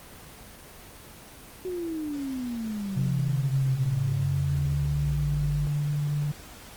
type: exponential sweep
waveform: sine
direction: down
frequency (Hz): 372.7 to 46.99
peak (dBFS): -29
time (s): 1.65-5.67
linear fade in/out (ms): 0
type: tone with pitch glide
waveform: sine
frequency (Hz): 133.4 to 146.32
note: C3 to D3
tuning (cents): +34 to -6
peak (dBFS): -24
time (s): 2.96-6.32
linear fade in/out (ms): 10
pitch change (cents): +160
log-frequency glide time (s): 3.58-5.18
effects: pink hiss -46 dBFS RMS until 6.76 s + Opus 24 kbps